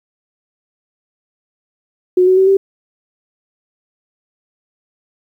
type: tone with pitch steps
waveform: sine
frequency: 364.6 / 372.7 / 381 / 389.4 Hz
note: F#4 / F#4 / G4 / G4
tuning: -25 / +13 / -49 / -12 cents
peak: -7 dBFS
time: 2.17-2.57 s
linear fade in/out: 5 ms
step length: 100 ms
effects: 8-bit